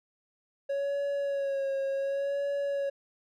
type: tone with vibrato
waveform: triangle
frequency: 554.4 Hz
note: C#5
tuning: in tune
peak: -26 dBFS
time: 0.69-2.9 s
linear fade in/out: 10 ms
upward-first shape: sine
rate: 0.68 Hz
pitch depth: 33 cents each way
effects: none